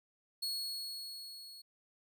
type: tone with level ramp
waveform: 40% pulse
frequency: 4342 Hz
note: C#8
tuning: 37 cents flat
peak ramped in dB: -33 to -49 dBFS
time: 0.42-1.62 s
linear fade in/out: 10 ms
effects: none